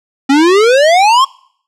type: exponential sweep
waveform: square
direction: up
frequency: 265.7 to 1108 Hz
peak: -6 dBFS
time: 0.29-1.25 s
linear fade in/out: 10 ms
effects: noise-tail reverb RT60 0.6 s tail -24 dB re dry + low-pass 6000 Hz 12 dB/octave